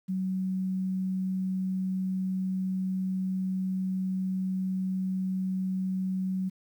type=tone; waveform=sine; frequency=187.8 Hz; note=F#3; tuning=26 cents sharp; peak=-27 dBFS; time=0.08-6.5 s; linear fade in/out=20 ms; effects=10-bit